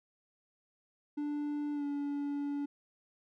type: tone with pitch glide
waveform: triangle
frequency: 293.6 to 286.2 Hz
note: D4 to D4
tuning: 0 to -45 cents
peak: -31 dBFS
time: 1.17-2.66 s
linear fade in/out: 10 ms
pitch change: -45 cents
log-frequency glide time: 1.73-1.84 s
effects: none